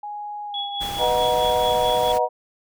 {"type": "tone with pitch glide", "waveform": "sine", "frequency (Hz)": [830.6, 807.9], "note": ["G#5", "G#5"], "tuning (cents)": [0, -48], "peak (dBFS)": -29, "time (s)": [0.03, 1.05], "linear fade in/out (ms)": 5, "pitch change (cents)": -48, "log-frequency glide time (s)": [0.46, 0.58]}
{"type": "tone with tremolo", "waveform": "sine", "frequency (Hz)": 3369, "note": "G#7", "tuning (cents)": 24, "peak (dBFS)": -24, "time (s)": [0.54, 2.12], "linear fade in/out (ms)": 2, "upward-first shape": "triangle", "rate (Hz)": 4.6, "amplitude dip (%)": 75}
{"type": "noise", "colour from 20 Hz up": "pink", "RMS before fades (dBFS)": -33, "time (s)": [0.8, 2.19], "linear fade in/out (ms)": 20}
{"type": "chord", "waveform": "sine", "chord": "B major seventh", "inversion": "none", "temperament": "equal with one note detuned", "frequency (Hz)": [493.9, 622.3, 740, 949.7], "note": ["B4", "D#5", "F#5", "A#5"], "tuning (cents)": [0, 0, 0, 32], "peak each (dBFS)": -23, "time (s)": [0.98, 2.29], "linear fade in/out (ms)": 50}
{"effects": []}